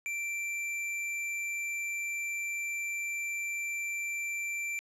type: tone with hard clipping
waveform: sine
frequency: 2349 Hz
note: D7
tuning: in tune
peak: -34 dBFS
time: 0.06-4.79 s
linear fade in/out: 0 ms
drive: 12 dB
effects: low-pass 11000 Hz 12 dB/octave